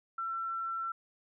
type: tone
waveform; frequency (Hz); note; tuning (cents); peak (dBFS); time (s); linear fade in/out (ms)
sine; 1347; E6; +37; -33; 0.18-0.92; 5
effects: none